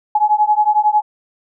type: beating tone pair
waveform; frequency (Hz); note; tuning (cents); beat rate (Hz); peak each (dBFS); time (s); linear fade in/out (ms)
sine; 840 / 851; G#5 / G#5; +19 / +42; 11; -14; 0.15-1.02; 5
effects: none

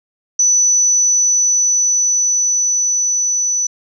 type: tone with level ramp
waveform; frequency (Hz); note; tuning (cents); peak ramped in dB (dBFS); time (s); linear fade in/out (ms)
sine; 5970; F#8; +15; -9 to -14; 0.39-3.67; 5
effects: none

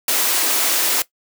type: high-pass noise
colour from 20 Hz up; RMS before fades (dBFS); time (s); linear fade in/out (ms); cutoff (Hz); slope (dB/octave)
white; -18; 0.08-1.02; 2; 260; 48
effects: noise-tail reverb RT60 0.1 s tail -17 dB re dry

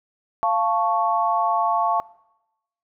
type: chord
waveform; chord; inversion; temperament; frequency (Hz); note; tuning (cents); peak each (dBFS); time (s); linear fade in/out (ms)
sine; F augmented; none; equal with one note detuned; 693.2 / 880 / 1108.7; F5 / A5 / C#6; -13 / 0 / 0; -22; 0.43-2; 0
effects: noise-tail reverb RT60 0.9 s tail -22 dB re dry

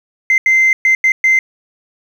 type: tone bursts at uneven times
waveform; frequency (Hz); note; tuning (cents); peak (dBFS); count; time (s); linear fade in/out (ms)
sine; 2077; C7; -13; -6; 5; 0.3-0.38 / 0.46-0.73 / 0.85-0.95 / 1.04-1.12 / 1.24-1.39; 2
effects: tanh soft clip ceiling -5 dBFS + 7-bit

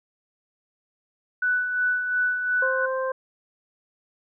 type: tone with tremolo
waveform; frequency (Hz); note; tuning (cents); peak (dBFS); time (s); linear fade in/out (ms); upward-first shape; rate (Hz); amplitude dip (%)
sine; 1488; F#6; +9; -19; 1.42-2.86; 5; sine; 2.8; 50
type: harmonic tone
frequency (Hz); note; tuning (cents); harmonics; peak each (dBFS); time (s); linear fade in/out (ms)
523.3; C5; 0; 1 / 2 / 3; -25 / -30 / -34; 2.62-3.12; 5
effects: none

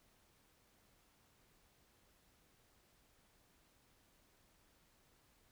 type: silence
effects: pink hiss -72 dBFS RMS until 5.51 s

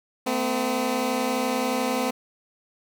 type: tone pair together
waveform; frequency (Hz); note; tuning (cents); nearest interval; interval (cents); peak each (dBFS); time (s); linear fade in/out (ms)
15% pulse; 223.7 / 255.2; A3 / C4; +29 / -43; major second; 228; -22 / -18; 0.26-2.11; 10
effects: none

